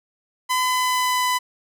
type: tone with pitch glide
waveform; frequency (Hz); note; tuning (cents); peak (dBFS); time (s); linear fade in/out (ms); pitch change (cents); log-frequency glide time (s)
sawtooth; 1012 to 1001; B5 to B5; +42 to +23; -15; 0.49-1.39; 20; -19; 0.6-1.25
effects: none